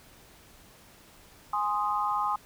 sine chord, Ab major, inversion none, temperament equal, 830.6 / 1046.5 / 1244.5 Hz, Ab5 / C6 / Eb6, 0 / 0 / 0 cents, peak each -30 dBFS, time 1.53-2.36 s, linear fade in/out 5 ms, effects pink hiss -55 dBFS RMS until 2.45 s

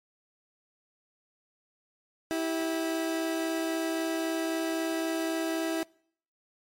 30% pulse tone pair together, 326.2 / 390 Hz, E4 / G4, -18 / -9 cents, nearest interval minor third, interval 309 cents, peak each -26 / -34 dBFS, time 2.31-5.83 s, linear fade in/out 0 ms, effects noise-tail reverb RT60 0.6 s tail -25 dB re dry + MP3 64 kbps

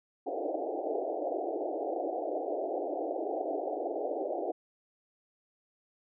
white band-pass noise, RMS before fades -34 dBFS, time 0.26-4.52 s, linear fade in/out 10 ms, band 290 to 770 Hz, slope 96 dB/octave, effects none

